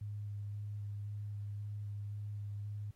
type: tone with vibrato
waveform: sine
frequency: 103 Hz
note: G#2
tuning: 14 cents flat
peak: -39 dBFS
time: 0.01-2.91 s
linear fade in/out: 5 ms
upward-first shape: square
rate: 1.9 Hz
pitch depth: 10 cents each way
effects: pink hiss -75 dBFS RMS until 2.95 s + AAC 48 kbps